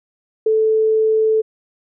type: tone with ADSR envelope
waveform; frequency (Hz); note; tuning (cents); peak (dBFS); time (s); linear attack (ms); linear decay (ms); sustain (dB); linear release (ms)
sine; 438.3; A4; -7; -10; 0.46-1.42; 6; 8; -2; 18
effects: none